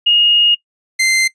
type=tone pair in turn; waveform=sine / sawtooth; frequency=2859 / 2080 Hz; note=F7 / C7; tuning=+40 / -11 cents; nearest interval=tritone; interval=551 cents; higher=first; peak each=-8 dBFS; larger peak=neither; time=0.06-0.55 / 0.99-1.28 s; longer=first; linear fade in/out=10 ms; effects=noise-tail reverb RT60 0.1 s tail -19 dB re dry + resampled to 22050 Hz